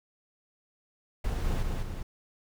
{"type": "noise with echo", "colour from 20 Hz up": "brown", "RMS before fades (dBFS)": -30, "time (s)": [1.24, 1.63], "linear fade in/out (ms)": 5, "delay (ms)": 200, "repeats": 2, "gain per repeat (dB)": -3, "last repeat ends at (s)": 2.03, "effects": []}